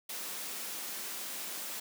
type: high-pass noise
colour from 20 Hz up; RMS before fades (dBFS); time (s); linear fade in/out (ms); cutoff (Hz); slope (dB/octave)
white; -40; 0.09-1.8; 5; 170; 48
effects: none